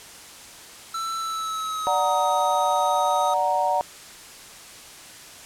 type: tone with pitch glide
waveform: square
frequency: 1331 to 1256.3 Hz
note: E6 to D#6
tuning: +16 to +16 cents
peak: -27 dBFS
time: 0.94-3.34 s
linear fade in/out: 5 ms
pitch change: -100 cents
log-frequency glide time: 1.16-2.03 s
type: chord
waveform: sine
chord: D augmented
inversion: none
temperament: equal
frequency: 587.3 / 740 / 932.3 Hz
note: D5 / F#5 / A#5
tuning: 0 / 0 / 0 cents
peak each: -26 / -23 / -23 dBFS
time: 1.87-3.81 s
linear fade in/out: 0 ms
effects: white hiss -43 dBFS RMS until 5.45 s + low-pass 10000 Hz 12 dB/octave